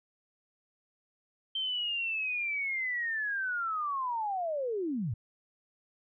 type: linear sweep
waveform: sine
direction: down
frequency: 3136 to 94.7 Hz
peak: -30 dBFS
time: 1.55-5.14 s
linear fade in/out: 5 ms
effects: none